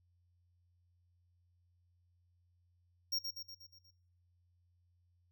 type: tone with echo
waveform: square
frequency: 5570 Hz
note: F8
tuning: 5 cents flat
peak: -33 dBFS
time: 3.12-3.19 s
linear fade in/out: 10 ms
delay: 120 ms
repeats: 6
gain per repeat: -5 dB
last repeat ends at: 3.91 s
effects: noise-tail reverb RT60 0.8 s tail -25 dB re dry + added 88 Hz sine -70 dBFS peak until 5.31 s